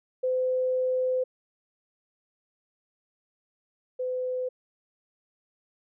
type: tone pair in turn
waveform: sine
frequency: 511 / 506.9 Hz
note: C5 / B4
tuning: -41 / +45 cents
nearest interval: unison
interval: 14 cents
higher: first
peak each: -23 / -27 dBFS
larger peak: first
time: 0.23-1.24 / 3.99-4.49 s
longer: first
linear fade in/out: 10 ms
effects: none